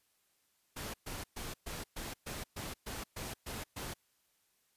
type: noise bursts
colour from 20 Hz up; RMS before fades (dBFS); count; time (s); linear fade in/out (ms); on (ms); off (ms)
pink; -42; 11; 0.76-3.94; 10; 180; 120
effects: white hiss -75 dBFS RMS until 4.76 s + resampled to 32000 Hz